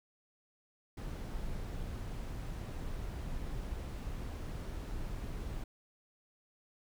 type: noise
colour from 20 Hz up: brown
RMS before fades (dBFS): -40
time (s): 0.97-5.64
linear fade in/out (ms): 5
effects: none